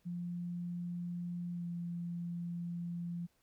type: tone with pitch glide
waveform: sine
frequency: 174.61 to 172.31 Hz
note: F3 to F3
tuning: 0 to -23 cents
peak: -37 dBFS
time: 0.05-3.27 s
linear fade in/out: 20 ms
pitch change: -23 cents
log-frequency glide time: 1.53-1.65 s
effects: pink hiss -75 dBFS RMS until 3.42 s